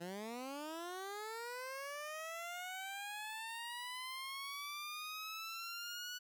15% pulse linear sweep, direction up, 167 to 1480 Hz, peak -37 dBFS, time 0-6.19 s, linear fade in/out 20 ms, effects none

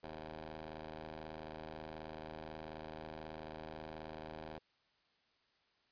10% pulse ring-modulated tone, 78.5 Hz, D#2, 16 cents sharp, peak -35 dBFS, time 0.03-4.59 s, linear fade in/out 5 ms, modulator 459 Hz, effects white hiss -75 dBFS RMS until 5.91 s + resampled to 11025 Hz

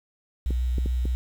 sine tone with vibrato, 61.9 Hz, B1, 5 cents sharp, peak -22 dBFS, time 0.46-1.15 s, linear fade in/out 0 ms, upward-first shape sine, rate 6.8 Hz, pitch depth 16 cents each way
clicks, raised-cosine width 3 ms, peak -18 dBFS, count 4, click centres 0.507 / 0.783 / 0.86 / 1.055 s
effects 8-bit

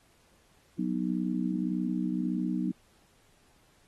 sine chord, B major, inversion second, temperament just, 185.21 / 246.9 / 308.7 Hz, F#3 / B3 / D#4, +2 / 0 / -14 cents, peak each -31 / -32 / -33 dBFS, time 0.78-2.72 s, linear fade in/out 10 ms, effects pink hiss -65 dBFS RMS until 3.87 s + AAC 32 kbps

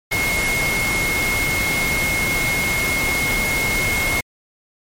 sine tone in noise, 2159 Hz, C#7, 46 cents flat, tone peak -19 dBFS, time 0.11-4.21 s, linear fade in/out 10 ms, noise pink, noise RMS -23 dBFS, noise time 0.11-4.21 s, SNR +1 dB, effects MP3 64 kbps

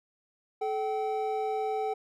triangle tone pair together, 432.1 / 770 Hz, A4 / G5, -31 / -31 cents, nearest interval minor seventh, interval 1000 cents, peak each -29 / -29 dBFS, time 0.61-1.94 s, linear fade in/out 10 ms, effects none

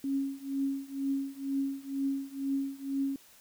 sine tone with tremolo, 274 Hz, C#4, 20 cents flat, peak -26 dBFS, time 0.04-3.16 s, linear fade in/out 2 ms, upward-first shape triangle, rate 2.1 Hz, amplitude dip 95%, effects white hiss -58 dBFS RMS until 3.4 s

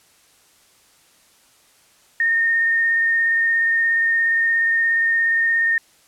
sine tone with vibrato, 1833 Hz, A#6, 30 cents flat, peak -15 dBFS, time 2.2-5.78 s, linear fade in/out 2 ms, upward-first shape square, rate 17 Hz, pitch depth 10 cents each way, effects white hiss -55 dBFS RMS until 6.07 s + low-pass 11000 Hz 12 dB/octave

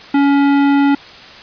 sine tone with hard clipping, 281.3 Hz, C#4, 26 cents sharp, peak -11 dBFS, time 0.14-0.95 s, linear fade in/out 5 ms, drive 15 dB, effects white hiss -36 dBFS RMS until 1.42 s + resampled to 11025 Hz

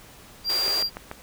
triangle tone, 4751 Hz, D8, 19 cents sharp, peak -21 dBFS, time 0.44-0.9 s, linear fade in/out 50 ms
pink high-pass noise, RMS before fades -33 dBFS, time 0.49-0.83 s, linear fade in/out 10 ms, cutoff 320 Hz, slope 96 dB/octave
click train, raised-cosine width 0.5 ms, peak -18 dBFS, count 4, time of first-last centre 0.68-1.114 s, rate 6.91 Hz
effects pink hiss -48 dBFS RMS until 1.22 s

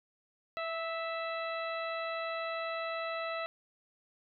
harmonic tone with a mistuned harmonic, 659.3 Hz, E5, in tune, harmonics 1 / 2 / 3 / 4 / 5 / 6, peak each -37 / -39 / -43 / -44 / -54 / -47 dBFS, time 0.57-3.46 s, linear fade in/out 0 ms, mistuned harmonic 2, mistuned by -16 cents, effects none

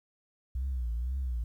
sine tone with vibrato, 61.74 Hz, B1, in tune, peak -28 dBFS, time 0.55-1.44 s, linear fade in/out 5 ms, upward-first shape triangle, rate 2 Hz, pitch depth 170 cents each way, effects tanh soft clip ceiling -27 dBFS + 11-bit

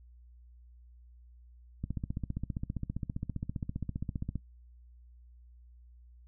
click train, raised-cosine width 5 ms, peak -22 dBFS, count 39, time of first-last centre 1.84-4.357 s, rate 15.1 Hz, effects noise-tail reverb RT60 0.1 s tail -19 dB re dry + added 60 Hz sine -53 dBFS peak until 6.27 s

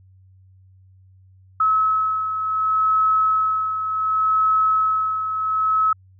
sine beating tone pair, 1290 / 1290.68 Hz, E6 / E6, -38 / -37 cents, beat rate 0.68 Hz, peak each -17 / -25 dBFS, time 1.6-5.93 s, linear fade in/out 5 ms, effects added 94 Hz sine -48 dBFS peak until 6.19 s

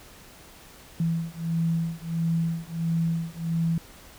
sine beating tone pair, 164.81 / 166.31 Hz, E3 / E3, 0 / +16 cents, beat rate 1.5 Hz, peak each -27 dBFS, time 1-3.78 s, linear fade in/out 2 ms, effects pink hiss -49 dBFS RMS until 4.18 s

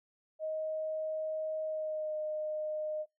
sine tone with pitch glide, 627 to 614.5 Hz, D#5 to D#5, +13 to -22 cents, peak -33 dBFS, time 0.39-3.06 s, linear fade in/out 50 ms, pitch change -35 cents, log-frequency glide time 1.64-2.17 s, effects noise-tail reverb RT60 0.2 s tail -25 dB re dry

